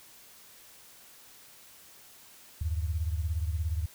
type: beating tone pair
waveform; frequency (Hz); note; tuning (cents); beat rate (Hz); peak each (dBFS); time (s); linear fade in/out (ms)
sine; 76.7 / 93.7; D#2 / F#2; -24 / +22; 17; -29 / -34; 2.61-3.86; 5
effects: white hiss -54 dBFS RMS until 3.94 s